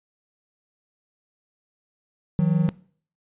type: tone pair together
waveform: triangle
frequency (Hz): 159.1 / 181.99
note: D#3 / F#3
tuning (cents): +39 / -28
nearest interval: major second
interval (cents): 233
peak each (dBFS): -18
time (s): 2.39-2.69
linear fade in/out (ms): 0
effects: noise-tail reverb RT60 0.5 s tail -21 dB re dry + resampled to 8000 Hz